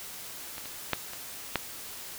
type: clicks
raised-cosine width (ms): 0.3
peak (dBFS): -23 / -26 / -9 / -25 / -9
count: 5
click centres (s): 0.581 / 0.657 / 0.933 / 1.134 / 1.557
effects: white hiss -42 dBFS RMS until 2.18 s